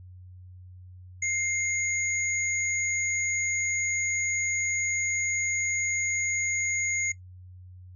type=tone pair together; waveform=sine; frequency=2111 / 6702 Hz; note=C7 / G#8; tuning=+15 / +15 cents; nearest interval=octave + minor sixth; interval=2000 cents; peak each=-28 / -29 dBFS; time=1.22-7.12 s; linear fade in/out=5 ms; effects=noise-tail reverb RT60 0.1 s tail -17 dB re dry + added 91 Hz sine -44 dBFS peak until 7.95 s